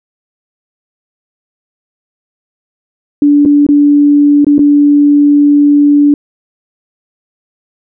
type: tone with dropouts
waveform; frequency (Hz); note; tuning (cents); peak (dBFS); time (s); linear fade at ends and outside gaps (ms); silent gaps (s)
sine; 290; D4; -22; -3; 3.22-6.14; 2; 3.452-3.458 / 3.666-3.688 / 4.446-4.467 / 4.582-4.591
effects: none